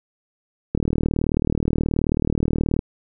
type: click train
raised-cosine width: 3 ms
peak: -7 dBFS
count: 80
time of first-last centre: 0.75-2.791 s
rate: 38.7 Hz
effects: none